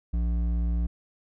triangle tone with hard clipping, 58.27 Hz, A#1, in tune, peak -25 dBFS, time 0.13-0.87 s, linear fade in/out 10 ms, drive 12 dB, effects none

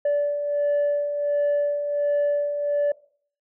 sine beating tone pair, 579 / 580.4 Hz, D5 / D5, -25 / -21 cents, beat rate 1.4 Hz, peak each -27 / -19 dBFS, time 0.05-2.92 s, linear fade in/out 5 ms, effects noise-tail reverb RT60 0.5 s tail -20 dB re dry + tanh soft clip ceiling -17 dBFS

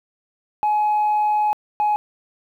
sine tone pair in turn, 844 / 840.4 Hz, G#5 / G#5, +28 / +20 cents, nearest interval unison, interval 8 cents, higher first, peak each -14 dBFS, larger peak neither, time 0.63-1.53 / 1.8-1.96 s, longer first, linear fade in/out 0 ms, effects tanh soft clip ceiling -14 dBFS + 9-bit

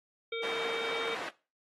harmonic tone, 458.6 Hz, A#4, 28 cents flat, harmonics 1 / 3 / 5 / 7 / 8, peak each -34 / -44 / -39 / -45 / -42 dBFS, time 0.32-1.15 s, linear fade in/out 5 ms
white band-pass noise, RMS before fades -40 dBFS, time 0.43-1.29 s, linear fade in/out 2 ms, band 310 to 1900 Hz, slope 12 dB/octave
effects noise-tail reverb RT60 0.3 s tail -18 dB re dry + AAC 32 kbps

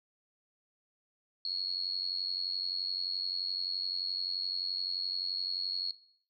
sine tone with amplitude modulation, 4323 Hz, C#8, 44 cents flat, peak -28 dBFS, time 1.45-5.91 s, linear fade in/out 2 ms, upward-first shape sine, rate 91.6 Hz, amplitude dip 95%, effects noise-tail reverb RT60 0.6 s tail -17 dB re dry + MP3 64 kbps

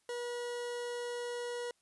40% pulse tone, 482.6 Hz, B4, 40 cents flat, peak -36 dBFS, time 0.09-1.71 s, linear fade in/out 2 ms, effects white hiss -75 dBFS RMS until 1.81 s + resampled to 24000 Hz

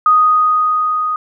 sine tone with level ramp, 1244.5 Hz, D#6, in tune, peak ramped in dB -6 to -15 dBFS, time 0.06-1.16 s, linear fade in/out 2 ms, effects none

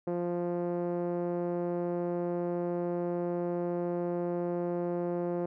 5% pulse tone with low-pass filter, 174.61 Hz, F3, in tune, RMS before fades -32 dBFS, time 0.07-5.46 s, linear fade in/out 5 ms, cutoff 440 Hz, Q 1.7, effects none

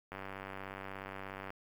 click train, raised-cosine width 0.5 ms, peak -28 dBFS, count 135, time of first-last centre 0.12-1.504 s, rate 96.8 Hz, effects 9-bit

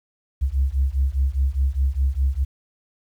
sine beating tone pair, 65.2 / 70.1 Hz, C2 / C#2, -5 / +20 cents, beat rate 4.9 Hz, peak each -20 dBFS, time 0.41-2.45 s, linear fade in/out 20 ms, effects tanh soft clip ceiling -12 dBFS + 9-bit

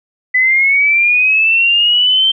sine linear sweep, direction up, 1994 to 3136 Hz, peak -8 dBFS, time 0.34-2.32 s, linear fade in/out 10 ms, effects none

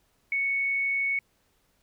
sine tone with frequency modulation, 2217 Hz, C#7, in tune, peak -24 dBFS, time 0.32-1.19 s, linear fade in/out 2 ms, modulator 27.6 Hz, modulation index 0.21, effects pink hiss -69 dBFS RMS until 1.82 s

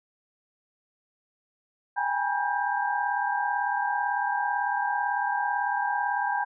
sine tone cluster, 799 / 837 / 965 / 1588 Hz, G5 / G#5 / B5 / G6, +33 / +13 / -40 / +22 cents, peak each -30 dBFS, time 1.96-6.45 s, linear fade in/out 20 ms, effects none

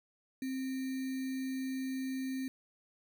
sine tone with sample-and-hold, 262.8 Hz, C4, 8 cents sharp, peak -34 dBFS, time 0.42-2.48 s, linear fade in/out 2 ms, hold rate 2100 Hz, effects none

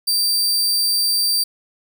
sawtooth tone, 4676 Hz, D8, 8 cents flat, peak -13 dBFS, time 0.07-1.44 s, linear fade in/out 10 ms, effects none

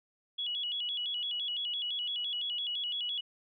sine tone with vibrato, 3136 Hz, G7, in tune, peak -32 dBFS, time 0.38-3.21 s, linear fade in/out 10 ms, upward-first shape square, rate 5.9 Hz, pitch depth 120 cents each way, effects none

